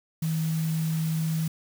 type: tone in noise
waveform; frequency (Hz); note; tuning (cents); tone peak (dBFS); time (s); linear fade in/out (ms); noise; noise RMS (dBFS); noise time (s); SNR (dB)
sine; 160; D#3; +49; -24; 0.22-1.48; 5; white; -41; 0.22-1.48; +14
effects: none